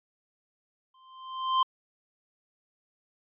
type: tone with exponential growth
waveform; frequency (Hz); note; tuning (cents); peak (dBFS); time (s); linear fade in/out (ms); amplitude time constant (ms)
square; 1043; C6; -6; -20; 0.94-1.63; 5; 150
effects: resampled to 8000 Hz